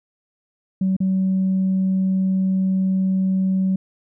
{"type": "tone with dropouts", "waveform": "sine", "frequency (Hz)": 189.3, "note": "F#3", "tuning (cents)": 40, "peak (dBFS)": -15, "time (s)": [0.81, 3.76], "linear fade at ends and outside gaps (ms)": 5, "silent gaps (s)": [0.966, 1.003], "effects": ["tanh soft clip ceiling -13 dBFS"]}